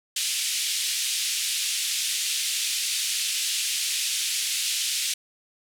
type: band-pass noise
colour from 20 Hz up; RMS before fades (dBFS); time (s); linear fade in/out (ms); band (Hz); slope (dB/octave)
pink; -27; 0.16-5.14; 5; 2700 to 11000; 24
effects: none